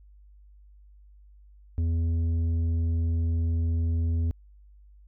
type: tone with tanh clipping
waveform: sine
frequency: 83 Hz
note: E2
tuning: 12 cents sharp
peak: -24 dBFS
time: 1.78-4.31 s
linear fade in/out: 0 ms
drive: 7 dB
effects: added 50 Hz sine -50 dBFS peak until 5.07 s

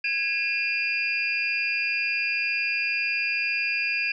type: tone cluster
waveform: sine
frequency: 1655 / 2428 / 2670 / 4825 Hz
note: G#6 / D#7 / E7 / D8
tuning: -6 / -43 / +22 / +46 cents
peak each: -33 / -26 / -28 / -34 dBFS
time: 0.04-4.12 s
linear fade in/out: 5 ms
effects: none

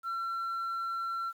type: tone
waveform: sine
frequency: 1355 Hz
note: E6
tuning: 47 cents sharp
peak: -29 dBFS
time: 0.03-1.33 s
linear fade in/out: 50 ms
effects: tanh soft clip ceiling -31 dBFS + 10-bit

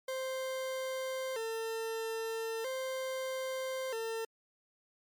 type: tone with vibrato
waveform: 40% pulse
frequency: 485.2 Hz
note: B4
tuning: 31 cents flat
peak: -34 dBFS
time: 0.08-4.25 s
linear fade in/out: 5 ms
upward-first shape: square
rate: 0.39 Hz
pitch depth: 130 cents each way
effects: MP3 96 kbps

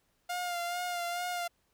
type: tone with vibrato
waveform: sawtooth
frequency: 704 Hz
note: F5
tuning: 14 cents sharp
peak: -29 dBFS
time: 0.29-1.48 s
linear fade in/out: 10 ms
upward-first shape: sine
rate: 2.3 Hz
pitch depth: 32 cents each way
effects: pink hiss -74 dBFS RMS until 1.73 s

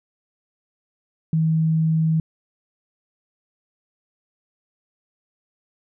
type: tone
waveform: sine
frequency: 160 Hz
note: D#3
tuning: 49 cents sharp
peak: -16 dBFS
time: 1.33-2.2 s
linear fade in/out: 2 ms
effects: none

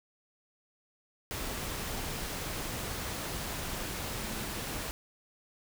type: tone in noise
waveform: sine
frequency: 217.5 Hz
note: A3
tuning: 20 cents flat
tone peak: -44 dBFS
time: 4.2-4.43 s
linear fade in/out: 0 ms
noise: pink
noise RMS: -37 dBFS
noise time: 1.31-4.91 s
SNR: -10 dB
effects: none

